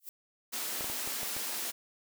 violet noise with exponential growth, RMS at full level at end -38 dBFS, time 0-0.09 s, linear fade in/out 1 ms, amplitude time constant 19 ms
white high-pass noise, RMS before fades -36 dBFS, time 0.52-1.72 s, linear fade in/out 20 ms, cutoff 190 Hz, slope 48 dB/octave
clicks, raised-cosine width 1 ms, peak -27 dBFS, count 6, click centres 0.809 / 0.844 / 0.899 / 1.075 / 1.231 / 1.366 s
effects none

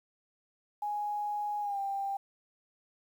sine tone with pitch glide, 830.6 to 790.8 Hz, G#5 to G5, 0 to +15 cents, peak -31 dBFS, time 0.82-2.17 s, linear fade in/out 5 ms, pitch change -85 cents, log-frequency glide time 1.61-1.79 s, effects 10-bit

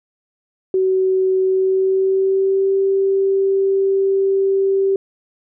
sine tone with pitch glide, 376.9 to 389.1 Hz, F#4 to G4, +32 to -13 cents, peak -13 dBFS, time 0.74-4.96 s, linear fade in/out 2 ms, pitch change +55 cents, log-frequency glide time 1.41-2.75 s, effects none

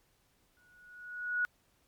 sine tone with exponential growth, 1461 Hz, F#6, 22 cents flat, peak -26 dBFS, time 0.57-1.45 s, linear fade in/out 0 ms, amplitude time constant 190 ms, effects pink hiss -71 dBFS RMS until 1.87 s + MP3 96 kbps

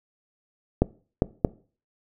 clicks, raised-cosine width 2 ms, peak -4 dBFS, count 3, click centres 0.82 / 1.221 / 1.448 s, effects noise-tail reverb RT60 0.4 s tail -21 dB re dry

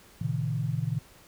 sine tone cluster, 115.9 / 136.7 / 159.1 Hz, A#2 / C#3 / D#3, -10 / -24 / +39 cents, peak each -31 dBFS, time 0.21-0.99 s, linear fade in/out 5 ms, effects pink hiss -55 dBFS RMS until 1.27 s

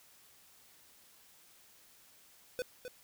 square tone with echo, 500 Hz, B4, 21 cents sharp, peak -34 dBFS, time 2.59-2.62 s, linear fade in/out 0 ms, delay 260 ms, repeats 1, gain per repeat -8 dB, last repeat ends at 2.88 s, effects white hiss -62 dBFS RMS until 3.03 s

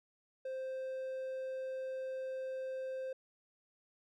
triangle tone, 523.3 Hz, C5, in tune, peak -36 dBFS, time 0.45-3.13 s, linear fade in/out 5 ms, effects none

